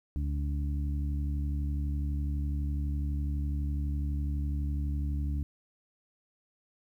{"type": "harmonic tone", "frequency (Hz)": 72, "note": "D2", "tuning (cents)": -34, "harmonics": [1, 2, 3, 4], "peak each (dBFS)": [-29, -38, -45, -42], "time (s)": [0.16, 5.43], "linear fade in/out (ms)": 0, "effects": ["11-bit"]}